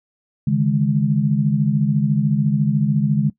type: chord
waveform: sine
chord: C# suspended second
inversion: none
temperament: equal with one note detuned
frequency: 141.59 / 155.56 / 207.7 Hz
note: C#3 / D#3 / G#3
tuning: +37 / 0 / 0 cents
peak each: -18 / -20 / -19 dBFS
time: 0.47-3.3 s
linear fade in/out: 5 ms
effects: noise-tail reverb RT60 0.1 s tail -20 dB re dry